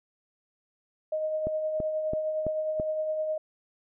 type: tone with tremolo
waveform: sine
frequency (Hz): 622.3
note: D#5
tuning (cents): 0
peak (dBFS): -25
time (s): 1.12-3.38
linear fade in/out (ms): 5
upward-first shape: triangle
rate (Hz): 9.7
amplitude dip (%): 40
type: click train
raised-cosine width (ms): 2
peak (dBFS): -19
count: 5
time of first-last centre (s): 1.47-2.799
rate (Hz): 3.01
effects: none